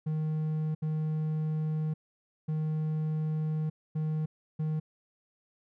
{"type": "tone bursts at uneven times", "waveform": "triangle", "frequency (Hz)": 155.56, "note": "D#3", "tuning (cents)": 0, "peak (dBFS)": -26, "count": 5, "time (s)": [[0.06, 0.75], [0.82, 1.94], [2.48, 3.7], [3.95, 4.26], [4.59, 4.8]], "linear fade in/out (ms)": 10, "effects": []}